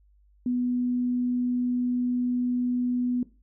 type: tone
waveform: sine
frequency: 246.9 Hz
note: B3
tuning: in tune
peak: -23 dBFS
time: 0.46-3.23 s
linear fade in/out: 2 ms
effects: noise-tail reverb RT60 0.3 s tail -17 dB re dry + added 50 Hz sine -57 dBFS peak until 3.42 s